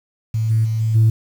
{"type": "tone with level steps", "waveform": "sine", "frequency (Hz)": 111.2, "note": "A2", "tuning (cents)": 19, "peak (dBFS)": [-16, -12, -17, -15, -8], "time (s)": [0.34, 1.1], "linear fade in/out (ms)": 5, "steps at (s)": [0.49, 0.64, 0.79, 0.94], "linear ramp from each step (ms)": 20, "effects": ["tanh soft clip ceiling -7 dBFS", "7-bit"]}